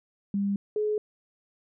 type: tone pair in turn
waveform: sine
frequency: 200 / 423.8 Hz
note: G3 / G#4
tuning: +35 / +35 cents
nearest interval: octave + minor second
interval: 1300 cents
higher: second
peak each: -24 dBFS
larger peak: neither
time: 0.34-0.56 / 0.76-0.98 s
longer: neither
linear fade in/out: 2 ms
effects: none